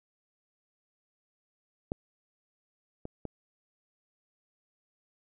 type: clicks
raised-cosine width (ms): 2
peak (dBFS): -18 / -25 / -23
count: 3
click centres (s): 1.919 / 3.054 / 3.253
effects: none